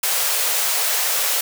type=high-pass noise; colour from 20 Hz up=white; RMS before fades=-20 dBFS; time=0.03-1.41 s; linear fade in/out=5 ms; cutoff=430 Hz; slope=96 dB/octave; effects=none